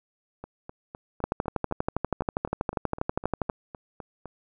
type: two click trains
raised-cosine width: 1 ms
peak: -11 / -24 dBFS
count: 29 / 16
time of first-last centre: 1.24-3.498 / 0.44-4.257 s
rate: 12.4 / 3.93 Hz
effects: none